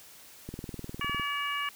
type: click train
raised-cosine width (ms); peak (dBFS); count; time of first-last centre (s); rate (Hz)
3; -25; 15; 0.49-1.197; 19.8
type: harmonic tone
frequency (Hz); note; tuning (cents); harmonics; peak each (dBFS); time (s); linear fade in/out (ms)
572; D5; -46; 2 / 3 / 4 / 5; -33 / -37 / -36 / -36; 1.01-1.69; 2
effects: white hiss -52 dBFS RMS until 1.75 s